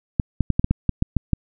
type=clicks; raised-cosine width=5 ms; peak=-5 dBFS; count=10; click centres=0.198 / 0.407 / 0.503 / 0.595 / 0.644 / 0.71 / 0.893 / 1.024 / 1.167 / 1.333 s; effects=none